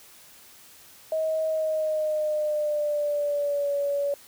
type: tone with pitch glide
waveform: sine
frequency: 634 to 568.1 Hz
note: D#5 to C#5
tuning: +32 to +42 cents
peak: -23 dBFS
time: 1.12-4.14 s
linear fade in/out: 2 ms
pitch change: -190 cents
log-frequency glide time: 1.47-3.74 s
effects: white hiss -51 dBFS RMS until 4.27 s